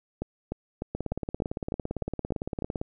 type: two click trains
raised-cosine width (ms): 2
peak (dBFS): -17 / -17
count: 34 / 9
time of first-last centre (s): 0.95-2.814 / 0.22-2.622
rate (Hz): 17.7 / 3.33
effects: none